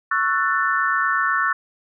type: chord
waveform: sine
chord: F# minor seventh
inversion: second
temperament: just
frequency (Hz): 1110 / 1332 / 1480 / 1776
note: C#6 / E6 / F#6 / A6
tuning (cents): +2 / +18 / 0 / +16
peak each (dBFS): -23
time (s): 0.11-1.53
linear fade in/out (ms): 5
effects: none